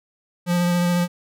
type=tone with vibrato; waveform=square; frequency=175.5 Hz; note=F3; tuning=9 cents sharp; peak=-18 dBFS; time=0.46-1.08 s; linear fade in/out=50 ms; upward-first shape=sine; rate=14 Hz; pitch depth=14 cents each way; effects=none